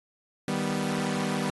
sawtooth chord, Eb augmented, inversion none, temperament equal, 155.56 / 196 / 246.9 Hz, Eb3 / G3 / B3, 0 / 0 / 0 cents, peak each -29 / -26 / -27 dBFS, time 0.48-1.5 s, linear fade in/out 2 ms, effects AAC 32 kbps

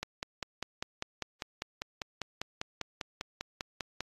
click train, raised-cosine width 0.2 ms, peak -17 dBFS, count 21, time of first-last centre 0.03-4.006 s, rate 5.03 Hz, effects AAC 32 kbps

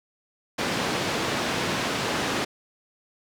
pink band-pass noise, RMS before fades -27 dBFS, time 0.58-2.45 s, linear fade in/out 10 ms, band 170 to 5100 Hz, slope 12 dB/octave, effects none

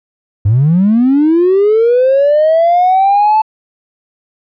triangle linear sweep, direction up, 95 to 880 Hz, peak -3 dBFS, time 0.45-3.42 s, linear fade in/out 10 ms, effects tanh soft clip ceiling -3 dBFS + resampled to 11025 Hz

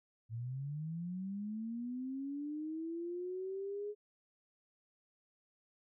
sine linear sweep, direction up, 109.8 to 420 Hz, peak -38 dBFS, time 0.29-3.95 s, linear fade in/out 50 ms, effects none

